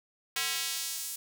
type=tone with high-pass filter sweep; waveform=square; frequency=149.2 Hz; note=D3; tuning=28 cents sharp; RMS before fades=-34 dBFS; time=0.36-1.16 s; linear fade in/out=5 ms; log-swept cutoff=2100 to 8500 Hz; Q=0.78; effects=none